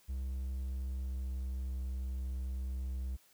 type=tone with pitch glide; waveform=triangle; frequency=65.2 to 64.41 Hz; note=C2 to C2; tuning=-5 to -27 cents; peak=-33 dBFS; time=0.08-3.17 s; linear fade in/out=20 ms; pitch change=-22 cents; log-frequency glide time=0.54-1.59 s; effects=white hiss -66 dBFS RMS until 3.33 s